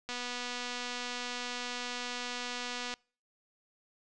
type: click train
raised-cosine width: 0.2 ms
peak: -21 dBFS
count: 699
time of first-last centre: 0.09-2.939 s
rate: 245 Hz
effects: noise-tail reverb RT60 0.4 s tail -26 dB re dry + resampled to 22050 Hz